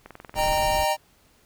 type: click train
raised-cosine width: 0.5 ms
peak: -25 dBFS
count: 13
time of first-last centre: 0.06-0.623 s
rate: 21.3 Hz
type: noise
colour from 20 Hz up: brown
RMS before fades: -32 dBFS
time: 0.34-0.85 s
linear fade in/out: 20 ms
type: chord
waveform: square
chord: Eb major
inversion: none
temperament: equal with one note detuned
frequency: 610.9 / 784 / 932.3 Hz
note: Eb5 / G5 / Bb5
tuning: -32 / 0 / 0 cents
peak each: -26 dBFS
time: 0.35-0.97 s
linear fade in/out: 50 ms
effects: pink hiss -60 dBFS RMS until 1.45 s